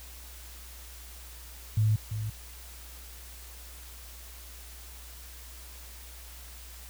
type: tone with echo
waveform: sine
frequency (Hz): 108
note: A2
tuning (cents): -32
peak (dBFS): -21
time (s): 1.77-1.96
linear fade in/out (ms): 5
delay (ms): 340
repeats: 1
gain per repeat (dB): -9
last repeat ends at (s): 2.3
effects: added 60 Hz sine -46 dBFS peak until 6.89 s + white hiss -49 dBFS RMS until 6.89 s